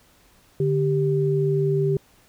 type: tone pair together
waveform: sine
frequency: 146.83 / 392 Hz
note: D3 / G4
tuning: 0 / 0 cents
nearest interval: octave + perfect fourth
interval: 1700 cents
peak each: -21 dBFS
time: 0.6-1.97 s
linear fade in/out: 2 ms
effects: pink hiss -57 dBFS RMS until 2.28 s